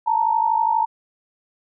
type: tone pair together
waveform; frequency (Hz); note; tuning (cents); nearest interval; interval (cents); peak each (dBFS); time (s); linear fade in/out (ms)
sine; 880 / 932.3; A5 / A#5; 0 / 0; minor second; 100; -19; 0.06-0.86; 20
effects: none